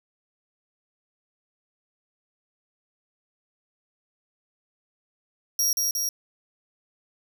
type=tone with echo; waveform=sawtooth; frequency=5650 Hz; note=F8; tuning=19 cents sharp; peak=-18 dBFS; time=5.59-5.73 s; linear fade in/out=2 ms; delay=180 ms; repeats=2; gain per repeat=-2 dB; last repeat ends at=6.09 s; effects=none